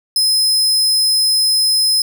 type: tone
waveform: sawtooth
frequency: 5100 Hz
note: D#8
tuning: 42 cents sharp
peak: -9 dBFS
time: 0.16-2.02 s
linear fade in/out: 2 ms
effects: none